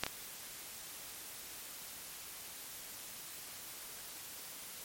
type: clicks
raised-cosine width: 0.2 ms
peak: -13 / -18 dBFS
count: 2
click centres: 0.036 / 0.065 s
effects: white hiss -48 dBFS RMS until 4.84 s + MP3 64 kbps